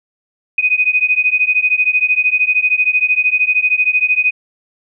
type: beating tone pair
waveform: sine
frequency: 2491 / 2504 Hz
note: D#7 / D#7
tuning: +1 / +10 cents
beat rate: 13 Hz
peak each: -14 dBFS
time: 0.58-4.31 s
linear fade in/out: 5 ms
effects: none